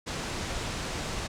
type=low-pass noise; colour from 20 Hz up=pink; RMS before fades=-34 dBFS; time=0.06-1.28 s; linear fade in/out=20 ms; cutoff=8000 Hz; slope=24 dB/octave; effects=none